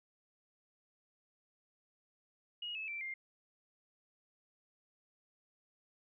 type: tone with pitch steps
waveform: sine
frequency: 2884 / 2599 / 2343 / 2111 Hz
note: F#7 / E7 / D7 / C7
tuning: -45 / -25 / -5 / +15 cents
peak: -39 dBFS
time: 2.62-3.14 s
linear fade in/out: 5 ms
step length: 130 ms
effects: none